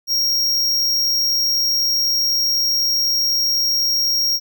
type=tone; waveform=square; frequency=5588 Hz; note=F8; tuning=in tune; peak=-16 dBFS; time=0.07-4.4 s; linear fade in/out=50 ms; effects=none